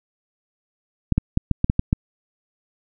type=clicks; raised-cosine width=5 ms; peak=-4 dBFS; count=8; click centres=1.123 / 1.18 / 1.374 / 1.513 / 1.644 / 1.699 / 1.794 / 1.929 s; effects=none